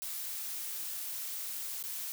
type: noise with dropouts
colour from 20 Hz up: blue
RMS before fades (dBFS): -39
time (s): 0.02-2.12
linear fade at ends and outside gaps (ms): 0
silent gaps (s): 1.827-1.838
effects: none